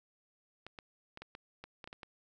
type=clicks; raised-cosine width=0.3 ms; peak=-30 dBFS; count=10; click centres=0.666 / 0.788 / 1.174 / 1.22 / 1.351 / 1.64 / 1.842 / 1.875 / 1.929 / 2.032 s; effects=none